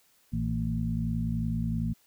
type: harmonic tone with a mistuned harmonic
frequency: 56.7 Hz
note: A#1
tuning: 47 cents flat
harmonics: 1 / 2 / 3 / 4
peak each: -34 / -32 / -32 / -32 dBFS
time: 0.32-1.94 s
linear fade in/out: 20 ms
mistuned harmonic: 3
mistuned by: -63 cents
effects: white hiss -65 dBFS RMS until 2.06 s